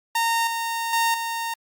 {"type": "tone with level steps", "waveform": "sawtooth", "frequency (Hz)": 920, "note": "A#5", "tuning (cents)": -23, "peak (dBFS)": [-16, -21, -15, -22], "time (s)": [0.15, 1.54], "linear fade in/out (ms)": 5, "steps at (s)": [0.47, 0.93, 1.14], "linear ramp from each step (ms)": 2, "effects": ["Opus 48 kbps"]}